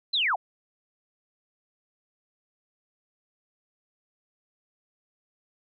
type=linear sweep; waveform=sine; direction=down; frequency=4186 to 610 Hz; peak=-22 dBFS; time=0.13-0.36 s; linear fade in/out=10 ms; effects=none